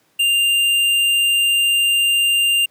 triangle tone with tanh clipping, 2794 Hz, F7, in tune, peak -15 dBFS, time 0.19-2.66 s, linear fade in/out 10 ms, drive 17 dB, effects pink hiss -60 dBFS RMS until 2.7 s + high-pass 150 Hz 12 dB/octave

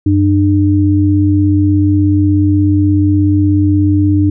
sine tone pair together, 94.7 / 300.7 Hz, F#2 / D4, +41 / +41 cents, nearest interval octave + minor sixth, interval 2000 cents, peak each -10 dBFS, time 0.06-4.3 s, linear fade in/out 5 ms, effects none

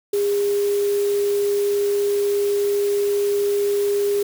sine tone in noise, 406 Hz, G#4, 39 cents flat, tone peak -17 dBFS, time 0.13-4.23 s, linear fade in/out 5 ms, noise white, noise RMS -35 dBFS, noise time 0.13-4.23 s, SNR +15 dB, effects none

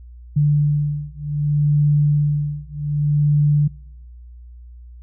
sine beating tone pair, 146.83 / 147.48 Hz, D3 / D3, 0 / +8 cents, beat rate 0.65 Hz, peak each -18 dBFS, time 0.36-3.68 s, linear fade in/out 10 ms, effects noise-tail reverb RT60 0.9 s tail -26 dB re dry + added 60 Hz sine -37 dBFS peak until 5.02 s

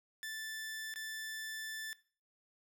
sawtooth tone with dropouts, 1760 Hz, A6, in tune, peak -37 dBFS, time 0.23-1.93 s, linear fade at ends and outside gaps 0 ms, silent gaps 0.939-0.959 s, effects noise-tail reverb RT60 0.4 s tail -19 dB re dry

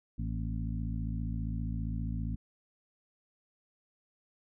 harmonic tone with a mistuned harmonic, 55 Hz, A1, in tune, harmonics 1 / 2 / 3 / 4 / 5, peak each -35 / -37 / -40 / -41 / -46 dBFS, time 0.18-2.36 s, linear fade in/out 10 ms, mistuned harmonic 4, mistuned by +60 cents, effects none

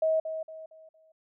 sine tone with echo, 637 Hz, D#5, 41 cents sharp, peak -22 dBFS, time 0.02-0.2 s, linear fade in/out 5 ms, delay 230 ms, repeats 4, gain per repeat -9 dB, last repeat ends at 1.12 s, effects none

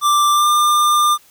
square tone with pitch glide, 1178 to 1198.6 Hz, D6 to D6, +5 to +35 cents, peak -12 dBFS, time 0.01-1.18 s, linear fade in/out 50 ms, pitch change +30 cents, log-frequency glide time 0.32-0.48 s, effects white hiss -50 dBFS RMS until 1.3 s

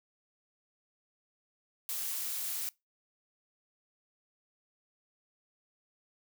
blue noise with amplitude modulation, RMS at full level -35 dBFS, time 1.89-2.69 s, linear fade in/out 0 ms, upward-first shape sine, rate 298 Hz, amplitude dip 25%, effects noise-tail reverb RT60 0.2 s tail -23 dB re dry

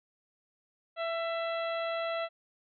harmonic tone with a mistuned harmonic, 664 Hz, E5, 12 cents sharp, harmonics 1 / 2 / 3 / 4 / 5 / 6, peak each -32 / -38 / -42 / -44 / -46 / -48 dBFS, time 0.96-2.29 s, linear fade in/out 50 ms, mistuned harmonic 2, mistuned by +17 cents, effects none

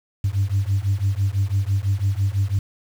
sine beating tone pair, 95.6 / 101.6 Hz, G2 / G#2, -43 / -38 cents, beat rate 6 Hz, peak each -20 dBFS, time 0.24-2.59 s, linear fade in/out 5 ms, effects tanh soft clip ceiling -13 dBFS + 7-bit

